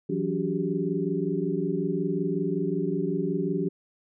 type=tone cluster; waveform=sine; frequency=165.9 / 185.2 / 285.4 / 373.3 / 398.7 Hz; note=E3 / F#3 / D4 / F#4 / G4; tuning=+11 / +2 / -49 / +15 / +29 cents; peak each=-31 dBFS; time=0.09-3.69 s; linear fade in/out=10 ms; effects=none